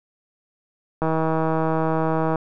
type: click train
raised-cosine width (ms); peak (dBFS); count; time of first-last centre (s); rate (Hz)
1; -9; 215; 1.02-2.357; 160
effects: none